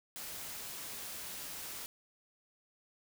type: noise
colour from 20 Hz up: white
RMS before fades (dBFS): -44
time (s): 0.16-1.86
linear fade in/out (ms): 0
effects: none